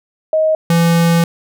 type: tone pair in turn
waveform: sine / square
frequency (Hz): 629 / 168.39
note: D#5 / E3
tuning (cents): +19 / +37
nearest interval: octave + major seventh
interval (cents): 2282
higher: first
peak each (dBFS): -10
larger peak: neither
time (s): 0.33-0.55 / 0.7-1.24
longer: second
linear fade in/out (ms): 2
effects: none